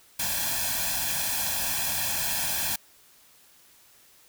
white noise with comb filter, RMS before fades -28 dBFS, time 0.19-2.76 s, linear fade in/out 5 ms, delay 1.2 ms, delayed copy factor +0.85, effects white hiss -57 dBFS RMS until 4.28 s

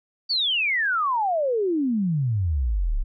sine exponential sweep, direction down, 4665 to 30.41 Hz, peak -20 dBFS, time 0.29-3.04 s, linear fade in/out 20 ms, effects none

